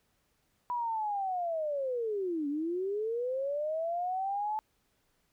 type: linear two-way sweep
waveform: sine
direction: down then up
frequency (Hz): 987.8 to 280 to 871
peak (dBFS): -30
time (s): 0.7-4.59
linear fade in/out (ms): 0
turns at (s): 2.48
effects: pink hiss -74 dBFS RMS until 5.32 s